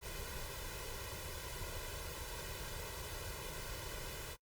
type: noise with comb filter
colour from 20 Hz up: pink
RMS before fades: -45 dBFS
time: 0.01-4.37 s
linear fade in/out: 50 ms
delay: 2 ms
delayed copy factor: +0.75
effects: noise-tail reverb RT60 0.1 s tail -22 dB re dry + Opus 48 kbps